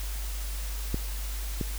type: clicks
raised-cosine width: 3 ms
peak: -16 dBFS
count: 2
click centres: 0.944 / 1.612 s
effects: added 50 Hz sine -31 dBFS peak until 1.78 s + white hiss -41 dBFS RMS until 1.78 s